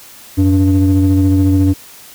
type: ring-modulated tone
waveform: triangle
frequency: 98 Hz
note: G2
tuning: in tune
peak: -3 dBFS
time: 0.37-1.74 s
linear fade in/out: 20 ms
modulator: 189 Hz
effects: white hiss -38 dBFS RMS until 2.14 s